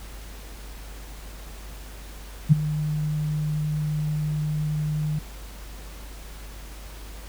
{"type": "tone with ADSR envelope", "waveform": "sine", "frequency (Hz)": 151.9, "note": "D#3", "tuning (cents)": -41, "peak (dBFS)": -8, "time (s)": [2.49, 5.19], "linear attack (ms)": 31, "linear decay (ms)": 16, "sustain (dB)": -15, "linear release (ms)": 5, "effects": ["added 50 Hz sine -38 dBFS peak until 7.28 s", "pink hiss -45 dBFS RMS until 7.28 s"]}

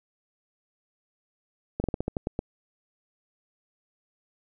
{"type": "slowing click train", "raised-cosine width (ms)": 2, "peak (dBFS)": -14, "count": 9, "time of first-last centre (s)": [1.8, 2.391], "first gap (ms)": 40, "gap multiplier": 1.17, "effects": []}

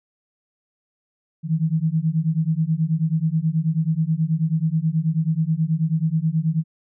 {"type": "beating tone pair", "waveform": "sine", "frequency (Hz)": [155.56, 164.86], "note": ["D#3", "E3"], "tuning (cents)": [0, 0], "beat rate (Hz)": 9.3, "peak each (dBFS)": -21, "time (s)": [1.43, 6.64], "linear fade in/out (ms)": 50, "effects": []}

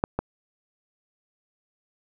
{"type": "clicks", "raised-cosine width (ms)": 1, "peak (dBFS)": [-7, -11], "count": 2, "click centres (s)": [0.039, 0.19], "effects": []}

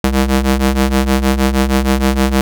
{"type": "ring-modulated tone", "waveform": "sawtooth", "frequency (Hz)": 132.4, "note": "C3", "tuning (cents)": 21, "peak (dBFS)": -4, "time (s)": [0.04, 2.41], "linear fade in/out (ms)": 0, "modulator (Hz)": 69.4, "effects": []}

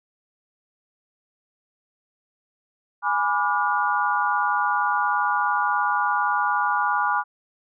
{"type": "chord", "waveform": "sine", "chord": "G# diminished seventh", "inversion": "none", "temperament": "equal with one note detuned", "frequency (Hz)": [830.6, 987.8, 1174.7, 1431.2], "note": ["G#5", "B5", "D6", "F6"], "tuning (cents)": [0, 0, 0, 42], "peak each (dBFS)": -25, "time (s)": [3.02, 7.24], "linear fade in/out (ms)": 50, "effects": []}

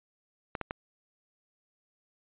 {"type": "clicks", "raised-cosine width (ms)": 0.5, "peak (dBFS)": -18, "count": 3, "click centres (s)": [0.552, 0.613, 0.709], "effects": ["resampled to 8000 Hz"]}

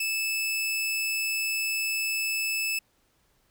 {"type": "tone", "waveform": "sawtooth", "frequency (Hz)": 2620, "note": "E7", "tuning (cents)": -11, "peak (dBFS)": -23, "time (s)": [0, 2.79], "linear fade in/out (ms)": 5, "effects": ["pink hiss -68 dBFS RMS until 3.5 s"]}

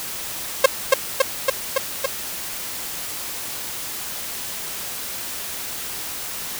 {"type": "tone with echo", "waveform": "sawtooth", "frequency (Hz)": 535, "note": "C5", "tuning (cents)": 38, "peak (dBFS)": -3, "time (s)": [0.64, 0.66], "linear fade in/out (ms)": 5, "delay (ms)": 280, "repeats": 5, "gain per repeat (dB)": -2, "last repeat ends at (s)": 2.06, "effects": ["white hiss -30 dBFS RMS until 6.59 s"]}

